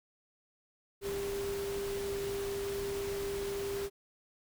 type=tone in noise; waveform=sine; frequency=398.3 Hz; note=G4; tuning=28 cents sharp; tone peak=-34 dBFS; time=1.01-3.9 s; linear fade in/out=50 ms; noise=pink; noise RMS=-43 dBFS; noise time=1.01-3.9 s; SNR=+6 dB; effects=none